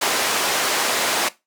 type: band-pass noise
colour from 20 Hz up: pink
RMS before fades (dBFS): -21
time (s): 0.01-1.29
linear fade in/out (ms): 10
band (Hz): 480 to 11000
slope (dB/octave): 12
effects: noise-tail reverb RT60 0.2 s tail -17 dB re dry

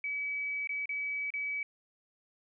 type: tone with dropouts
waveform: sine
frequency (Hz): 2284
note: D7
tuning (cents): -49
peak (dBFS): -32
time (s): 0.04-1.63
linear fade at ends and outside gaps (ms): 2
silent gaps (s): 0.673-0.692 / 0.857-0.892 / 1.304-1.338
effects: none

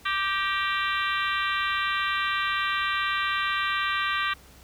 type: harmonic tone with a mistuned harmonic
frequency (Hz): 392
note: G4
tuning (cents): 0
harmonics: 3 / 4 / 5 / 6 / 7 / 8 / 9 / 10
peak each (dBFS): -28 / -30 / -32 / -34 / -35 / -36 / -37 / -38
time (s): 0.05-4.34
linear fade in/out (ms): 10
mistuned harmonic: 5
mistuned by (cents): -44
effects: added 64 Hz sine -53 dBFS peak until 4.63 s + pink hiss -53 dBFS RMS until 4.63 s

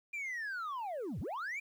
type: linear two-way sweep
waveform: sine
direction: down then up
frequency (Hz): 2415 to 66.6 to 2415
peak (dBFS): -34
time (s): 0.13-1.6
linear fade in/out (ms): 10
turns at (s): 1.2
effects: tanh soft clip ceiling -36 dBFS + 11-bit

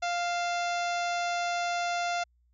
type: harmonic tone with a mistuned harmonic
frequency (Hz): 698.5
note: F5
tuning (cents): 0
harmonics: 1 / 2 / 3 / 4 / 5 / 6 / 7 / 8 / 9 / 10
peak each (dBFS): -29 / -35 / -39 / -41 / -43 / -45 / -46 / -47 / -48 / -49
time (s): 0.02-2.24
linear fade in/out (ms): 10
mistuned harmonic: 4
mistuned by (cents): -63
effects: added 60 Hz sine -64 dBFS peak until 2.53 s

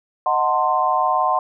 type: chord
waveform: sine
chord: D# diminished seventh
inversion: none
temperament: equal with one note detuned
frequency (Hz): 622.3 / 740 / 900.6 / 1046.5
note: D#5 / F#5 / A5 / C6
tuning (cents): 0 / 0 / +40 / 0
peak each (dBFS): -25 / -20 / -23 / -19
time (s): 0.26-1.39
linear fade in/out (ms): 2
effects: none

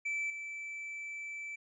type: tone with level steps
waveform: triangle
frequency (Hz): 2320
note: D7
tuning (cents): -22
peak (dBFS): -31 / -38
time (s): 0.05-1.56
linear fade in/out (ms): 10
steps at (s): 0.3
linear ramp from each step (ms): 2
effects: resampled to 22050 Hz

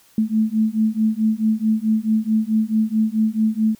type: beating tone pair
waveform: sine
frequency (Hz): 216.4 / 221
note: A3 / A3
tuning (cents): -29 / +8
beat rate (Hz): 4.6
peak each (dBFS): -19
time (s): 0.18-3.75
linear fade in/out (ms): 2
effects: white hiss -54 dBFS RMS until 3.79 s

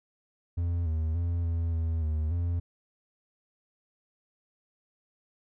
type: tone with pitch steps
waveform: triangle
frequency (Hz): 85.8 / 79.5 / 85.7 / 83.6 / 81.8 / 77.5 / 86.2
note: F2 / D#2 / F2 / E2 / E2 / D#2 / F2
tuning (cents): -30 / +38 / -32 / +25 / -13 / -6 / -22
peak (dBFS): -24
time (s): 0.57-2.6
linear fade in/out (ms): 10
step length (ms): 290
effects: none

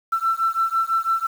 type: beating tone pair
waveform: sine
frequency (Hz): 1336 / 1342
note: E6 / E6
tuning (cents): +23 / +31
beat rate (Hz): 6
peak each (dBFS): -21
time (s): 0.12-1.27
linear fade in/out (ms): 10
effects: tanh soft clip ceiling -11 dBFS + 7-bit

